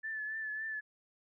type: tone with vibrato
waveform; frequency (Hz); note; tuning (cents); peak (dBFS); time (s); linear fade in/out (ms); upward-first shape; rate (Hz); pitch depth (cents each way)
sine; 1745; A6; -15; -36; 0.03-0.81; 20; triangle; 3.6; 40
effects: none